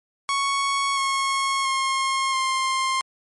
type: tone with pitch steps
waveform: sawtooth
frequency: 1108.7 / 1090.9 / 1073.4 / 1056.2 Hz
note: C#6 / C#6 / C6 / C6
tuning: 0 / -28 / +44 / +16 cents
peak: -17 dBFS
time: 0.29-3.01 s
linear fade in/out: 0 ms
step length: 680 ms
effects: low-pass 12000 Hz 12 dB/octave + MP3 48 kbps